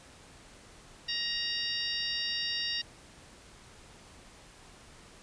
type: harmonic tone with a mistuned harmonic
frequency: 940 Hz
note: A#5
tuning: 14 cents sharp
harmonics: 2 / 3 / 4 / 5 / 6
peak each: -39 / -37 / -36 / -37 / -38 dBFS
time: 1.08-2.82 s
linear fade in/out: 10 ms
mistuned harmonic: 6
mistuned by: -42 cents
effects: pink hiss -54 dBFS RMS until 5.22 s + resampled to 22050 Hz